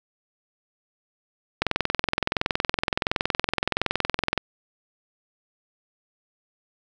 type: click train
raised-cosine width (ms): 0.3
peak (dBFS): -5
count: 60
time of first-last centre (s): 1.62-4.377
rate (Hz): 21.4
effects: none